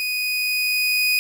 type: tone with level ramp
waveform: 30% pulse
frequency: 2488 Hz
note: D#7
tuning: 1 cent flat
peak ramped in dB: -20 to -14 dBFS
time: 0-1.19 s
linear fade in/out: 0 ms
effects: none